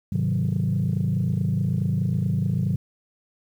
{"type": "chord", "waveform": "sine", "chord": "Ab dominant seventh", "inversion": "none", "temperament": "equal", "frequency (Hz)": [103.83, 130.81, 155.56, 185], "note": ["Ab2", "C3", "Eb3", "Gb3"], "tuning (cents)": [0, 0, 0, 0], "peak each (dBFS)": -25, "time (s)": [0.12, 2.76], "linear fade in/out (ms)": 5, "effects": ["tanh soft clip ceiling -15 dBFS", "9-bit"]}